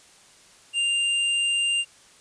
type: tone with hard clipping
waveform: sine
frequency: 2794 Hz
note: F7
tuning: in tune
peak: -22 dBFS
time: 0.73-1.85 s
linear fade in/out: 50 ms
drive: 15 dB
effects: white hiss -53 dBFS RMS until 2.2 s + resampled to 22050 Hz